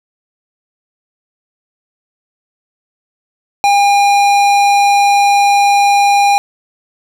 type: tone with tanh clipping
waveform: sine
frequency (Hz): 807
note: G#5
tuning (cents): -50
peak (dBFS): -9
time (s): 3.64-6.38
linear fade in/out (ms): 0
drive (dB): 18
effects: none